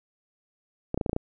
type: clicks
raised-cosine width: 2 ms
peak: -13 dBFS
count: 7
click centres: 0.944 / 0.976 / 1.012 / 1.062 / 1.095 / 1.131 / 1.164 s
effects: none